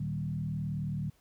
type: tone with frequency modulation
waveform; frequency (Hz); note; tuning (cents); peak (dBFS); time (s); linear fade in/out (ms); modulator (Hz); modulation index
sine; 151.9; D#3; -41; -31; 0-1.1; 5; 39; 1.1
effects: pink hiss -68 dBFS RMS until 1.2 s